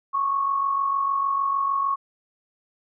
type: tone pair together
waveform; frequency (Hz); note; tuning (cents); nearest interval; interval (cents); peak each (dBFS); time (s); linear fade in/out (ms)
sine; 1100 / 1146.6; C#6 / D6; -14 / -42; minor second; 72; -21 / -30; 0.13-1.96; 20
effects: none